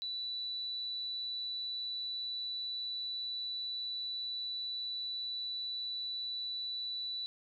sine tone, 3961 Hz, B7, 4 cents sharp, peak -36 dBFS, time 0.02-7.26 s, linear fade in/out 0 ms, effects none

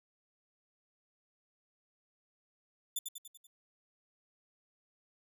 10% pulse tone with echo, 3520 Hz, A7, in tune, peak -25 dBFS, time 2.96-2.99 s, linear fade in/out 5 ms, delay 96 ms, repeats 5, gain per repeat -5 dB, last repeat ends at 3.47 s, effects none

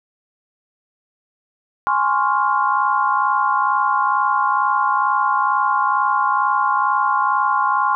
sine chord, Db major seventh, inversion second, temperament equal with one note detuned, 830.6 / 1046.5 / 1108.7 / 1404.2 Hz, Ab5 / C6 / Db6 / F6, 0 / 0 / 0 / +9 cents, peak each -21 / -18 / -21 / -23 dBFS, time 1.87-7.95 s, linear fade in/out 0 ms, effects none

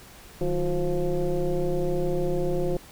sine tone with frequency modulation, 187.5 Hz, F#3, 23 cents sharp, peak -22 dBFS, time 0.41-2.77 s, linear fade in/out 2 ms, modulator 171 Hz, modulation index 2.1, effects pink hiss -48 dBFS RMS until 2.91 s

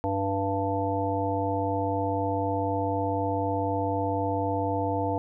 harmonic tone, 98 Hz, G2, in tune, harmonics 1 / 3 / 5 / 7 / 9, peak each -31 / -31 / -31 / -31 / -31 dBFS, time 0.04-5.18 s, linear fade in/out 0 ms, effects none

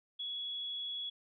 sine tone, 3367 Hz, G#7, 23 cents sharp, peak -37 dBFS, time 0.19-1.1 s, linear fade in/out 10 ms, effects none

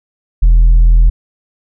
triangle tone with tanh clipping, 41.42 Hz, E1, 9 cents sharp, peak -4 dBFS, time 0.42-1.1 s, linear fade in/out 10 ms, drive 7 dB, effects none

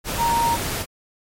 sine tone in noise, 932.3 Hz, A#5, in tune, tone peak -17 dBFS, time 0.17-0.58 s, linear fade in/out 50 ms, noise pink, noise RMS -26 dBFS, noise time 0.04-0.86 s, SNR +6 dB, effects MP3 64 kbps

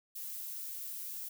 violet noise, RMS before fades -42 dBFS, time 0.15-1.29 s, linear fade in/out 10 ms, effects none

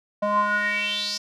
square tone with band-pass filter sweep, 207.1 Hz, G#3, 5 cents flat, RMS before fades -24 dBFS, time 0.22-1.18 s, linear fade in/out 10 ms, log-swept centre 740 to 5400 Hz, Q 6.2, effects none

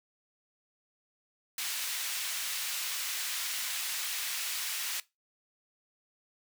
pink high-pass noise, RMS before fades -35 dBFS, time 1.58-5 s, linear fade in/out 2 ms, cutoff 2200 Hz, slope 12 dB/octave, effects noise-tail reverb RT60 0.2 s tail -19 dB re dry

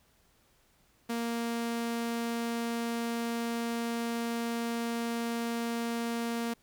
sawtooth tone, 233.1 Hz, A#3, in tune, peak -27 dBFS, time 1.09-6.54 s, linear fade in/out 10 ms, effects pink hiss -67 dBFS RMS until 6.62 s

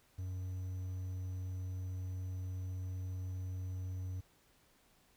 triangle tone with quantisation, 92.5 Hz, F#2, in tune, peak -36 dBFS, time 0.18-4.21 s, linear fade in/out 10 ms, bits 11, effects pink hiss -69 dBFS RMS until 5.16 s

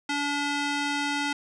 square tone with band-pass filter, 287.4 Hz, D4, 37 cents flat, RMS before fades -28 dBFS, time 0.09-1.33 s, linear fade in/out 5 ms, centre 2500 Hz, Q 0.57, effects resampled to 24000 Hz

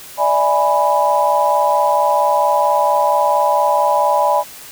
sine chord, E dominant seventh, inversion third, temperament equal with one note detuned, 587.3 / 651.7 / 830.6 / 987.8 Hz, D5 / E5 / G#5 / B5, 0 / -20 / 0 / 0 cents, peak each -17 / -21 / -16 / -16 dBFS, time 0.17-4.44 s, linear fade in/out 50 ms, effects white hiss -36 dBFS RMS until 4.71 s

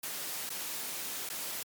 white noise with dropouts, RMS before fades -38 dBFS, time 0.03-1.63 s, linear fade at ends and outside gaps 5 ms, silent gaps 0.494-0.501 / 1.291-1.299 s, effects high-pass 150 Hz 12 dB/octave + MP3 96 kbps

